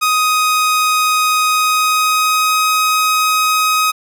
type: tone with pitch glide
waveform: sawtooth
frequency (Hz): 1252 to 1260.7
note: D#6 to D#6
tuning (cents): +10 to +22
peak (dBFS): -8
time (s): 0.01-3.92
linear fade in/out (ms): 20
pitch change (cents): +12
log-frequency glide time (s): 1.43-2.72
effects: none